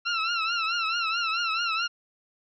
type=tone with vibrato; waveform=20% pulse; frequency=1352 Hz; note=E6; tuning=43 cents sharp; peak=-20 dBFS; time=0.05-1.88 s; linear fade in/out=20 ms; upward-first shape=triangle; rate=4.6 Hz; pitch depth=100 cents each way; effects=resampled to 16000 Hz